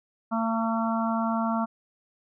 harmonic tone, 226.1 Hz, A3, 47 cents sharp, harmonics 1 / 3 / 4 / 5 / 6, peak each -26 / -31 / -32 / -33 / -34 dBFS, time 0.31-1.66 s, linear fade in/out 20 ms, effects none

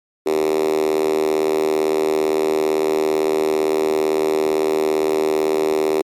5% pulse tone with high-pass filter, 77.78 Hz, D#2, in tune, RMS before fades -18 dBFS, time 0.26-6.02 s, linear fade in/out 5 ms, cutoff 370 Hz, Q 7.2, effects MP3 96 kbps

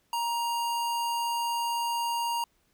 square tone, 939 Hz, A#5, 12 cents sharp, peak -28 dBFS, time 0.13-2.44 s, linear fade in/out 2 ms, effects pink hiss -70 dBFS RMS until 2.73 s

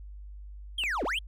triangle linear two-way sweep, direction down then up, 3311 to 220 to 3311 Hz, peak -26 dBFS, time 0.78-1.19 s, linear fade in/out 5 ms, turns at 1.04 s
click, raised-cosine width 0.3 ms, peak -24 dBFS, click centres 0.837 s
effects added 50 Hz sine -41 dBFS peak until 1.27 s

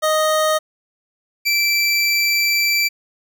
25% pulse tone pair in turn, 622.3 / 2335 Hz, D#5 / D7, 0 / -11 cents, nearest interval octave + major seventh, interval 2289 cents, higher second, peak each -11 dBFS, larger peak neither, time 0.02-0.59 / 1.45-2.89 s, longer second, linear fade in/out 20 ms, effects none

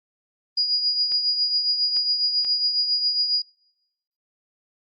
sine tone with tremolo, 4886 Hz, D#8, 32 cents flat, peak -17 dBFS, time 0.57-3.42 s, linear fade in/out 5 ms, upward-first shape triangle, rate 7.3 Hz, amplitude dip 60%
clicks, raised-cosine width 0.2 ms, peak -23 dBFS, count 3, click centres 1.12 / 1.967 / 2.448 s
effects noise-tail reverb RT60 0.9 s tail -26 dB re dry + Opus 32 kbps

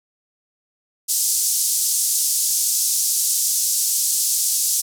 pink band-pass noise, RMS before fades -20 dBFS, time 1.08-4.82 s, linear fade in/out 20 ms, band 5700 to 13000 Hz, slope 24 dB/octave, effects none

